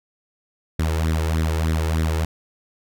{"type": "tone with flanger", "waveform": "sawtooth", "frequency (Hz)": 80, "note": "D#2", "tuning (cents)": 49, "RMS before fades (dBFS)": -21, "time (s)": [0.79, 2.25], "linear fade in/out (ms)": 5, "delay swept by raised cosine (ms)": [0.52, 2.32], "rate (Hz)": 3.3, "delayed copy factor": 0.65, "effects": []}